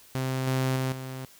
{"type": "tone with level steps", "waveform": "sawtooth", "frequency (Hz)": 130.81, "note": "C3", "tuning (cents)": 0, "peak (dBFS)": [-23, -20, -22, -31], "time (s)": [0.15, 1.25], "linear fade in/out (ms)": 0, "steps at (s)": [0.47, 0.76, 0.92], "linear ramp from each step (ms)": 2, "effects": ["white hiss -54 dBFS RMS until 1.39 s"]}